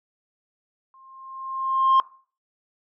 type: tone with exponential growth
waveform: sine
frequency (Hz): 1061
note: C6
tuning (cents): +24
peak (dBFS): -10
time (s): 0.94-2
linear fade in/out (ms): 1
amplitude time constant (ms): 230
effects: noise-tail reverb RT60 0.4 s tail -21 dB re dry + tanh soft clip ceiling -12 dBFS